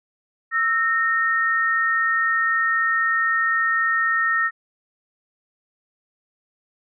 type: tone pair together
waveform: sine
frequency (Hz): 1318.5 / 1842.4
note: E6 / A#6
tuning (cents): 0 / -21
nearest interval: tritone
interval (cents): 579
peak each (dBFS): -22 / -19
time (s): 0.51-4.51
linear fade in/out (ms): 50
effects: none